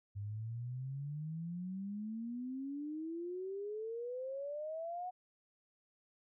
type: exponential sweep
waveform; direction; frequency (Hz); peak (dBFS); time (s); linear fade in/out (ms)
sine; up; 99.2 to 740; -39; 0.15-5.11; 20
effects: none